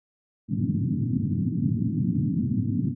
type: band-pass noise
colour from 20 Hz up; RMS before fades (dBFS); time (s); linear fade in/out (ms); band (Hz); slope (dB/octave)
pink; -25; 0.48-2.95; 50; 100 to 280; 48
effects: none